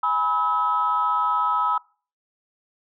sine tone cluster, 829 / 985 / 1288 Hz, G#5 / B5 / E6, -3 / -5 / -41 cents, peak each -28 / -23 / -21 dBFS, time 0.03-1.78 s, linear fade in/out 5 ms, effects noise-tail reverb RT60 0.4 s tail -23 dB re dry + tanh soft clip ceiling -11 dBFS

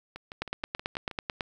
two click trains, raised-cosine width 0.3 ms, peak -14 / -24 dBFS, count 10 / 7, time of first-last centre 0.42-1.408 / 0.16-1.112 s, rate 9.11 / 6.3 Hz, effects 9-bit

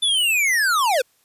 square linear sweep, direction down, 3534 to 466.2 Hz, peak -17 dBFS, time 0.02-1.02 s, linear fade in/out 10 ms, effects white hiss -62 dBFS RMS until 1.24 s + resampled to 32000 Hz

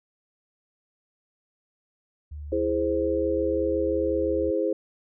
sine tone with vibrato, 73.8 Hz, D2, 9 cents sharp, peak -34 dBFS, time 2.31-4.51 s, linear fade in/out 10 ms, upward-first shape sine, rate 4.3 Hz, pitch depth 15 cents each way
sine chord, E augmented, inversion none, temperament equal, 329.6 / 415.3 / 523.3 Hz, E4 / G#4 / B#4, 0 / 0 / 0 cents, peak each -27 / -27 / -26 dBFS, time 2.52-4.73 s, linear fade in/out 5 ms
effects none

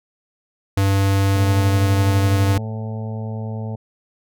square tone, 98 Hz, G2, in tune, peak -15 dBFS, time 0.77-2.58 s, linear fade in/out 5 ms
harmonic tone, 110 Hz, A2, in tune, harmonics 1 / 2 / 4 / 5 / 6 / 7 / 8, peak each -25 / -31 / -37 / -39 / -41 / -42 / -43 dBFS, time 1.35-3.76 s, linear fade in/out 10 ms
effects none

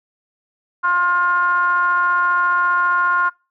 triangle ring-modulated tone, 178.2 Hz, F3, 35 cents sharp, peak -9 dBFS, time 0.83-3.3 s, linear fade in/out 20 ms, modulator 1240 Hz, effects noise-tail reverb RT60 0.3 s tail -26 dB re dry

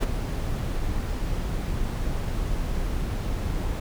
brown noise with ADSR envelope, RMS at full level -18 dBFS, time 0-3.8 s, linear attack 35 ms, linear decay 10 ms, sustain -9 dB, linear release 6 ms, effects none

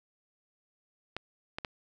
clicks, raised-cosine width 0.3 ms, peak -19 dBFS, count 3, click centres 1.166 / 1.585 / 1.648 s, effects none

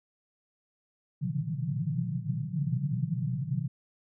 pink band-pass noise, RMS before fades -31 dBFS, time 1.21-3.68 s, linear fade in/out 10 ms, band 120 to 180 Hz, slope 96 dB/octave, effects none

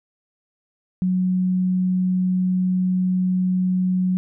sine tone, 183.9 Hz, F#3, 10 cents flat, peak -17 dBFS, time 1.02-4.17 s, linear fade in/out 0 ms, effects none

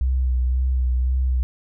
sine tone with vibrato, 63.4 Hz, B1, 46 cents sharp, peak -17 dBFS, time 0.01-1.43 s, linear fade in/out 0 ms, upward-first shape sine, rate 1.9 Hz, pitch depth 32 cents each way, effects none

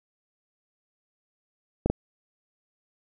clicks, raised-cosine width 2 ms, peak -10 dBFS, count 2, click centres 1.86 / 1.9 s, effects none

